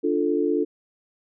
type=chord; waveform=sine; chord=D minor; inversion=none; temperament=equal; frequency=293.7 / 349.2 / 440 Hz; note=D4 / F4 / A4; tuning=0 / 0 / 0 cents; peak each=-24 dBFS; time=0.03-0.65 s; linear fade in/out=20 ms; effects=none